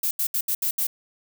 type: noise bursts at uneven times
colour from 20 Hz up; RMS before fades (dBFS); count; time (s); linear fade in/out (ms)
violet; -24; 6; 0.03-0.11 / 0.19-0.27 / 0.34-0.41 / 0.48-0.55 / 0.62-0.71 / 0.78-0.87; 5
effects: none